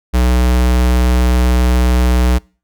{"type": "tone", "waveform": "square", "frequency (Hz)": 61.74, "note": "B1", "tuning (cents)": 0, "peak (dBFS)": -10, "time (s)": [0.13, 2.39], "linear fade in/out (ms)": 20, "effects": ["noise-tail reverb RT60 0.4 s tail -26 dB re dry"]}